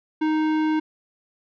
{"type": "tone with tanh clipping", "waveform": "sine", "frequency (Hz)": 311.1, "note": "D#4", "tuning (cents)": 0, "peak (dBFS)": -21, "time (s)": [0.21, 0.8], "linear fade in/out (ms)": 10, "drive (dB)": 16, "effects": []}